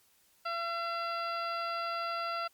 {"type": "harmonic tone", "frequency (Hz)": 678, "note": "E5", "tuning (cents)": 49, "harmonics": [1, 2, 3, 4, 5, 6, 7], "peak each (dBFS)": [-38, -34, -47, -44, -52, -51, -45], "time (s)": [0.45, 2.48], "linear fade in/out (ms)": 10, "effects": ["white hiss -67 dBFS RMS until 2.53 s", "MP3 96 kbps"]}